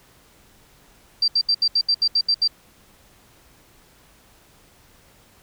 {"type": "tone bursts", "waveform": "sine", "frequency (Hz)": 4699, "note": "D8", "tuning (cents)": 0, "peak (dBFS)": -15, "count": 10, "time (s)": [1.22, 2.477], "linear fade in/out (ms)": 5, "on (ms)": 60, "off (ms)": 73, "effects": ["pink hiss -54 dBFS RMS until 5.42 s"]}